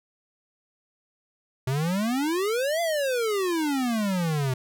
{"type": "exponential two-way sweep", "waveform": "square", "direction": "up then down", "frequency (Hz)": [125.9, 692, 125.9], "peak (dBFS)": -24, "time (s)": [1.67, 4.54], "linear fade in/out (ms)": 5, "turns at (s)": 2.81, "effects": []}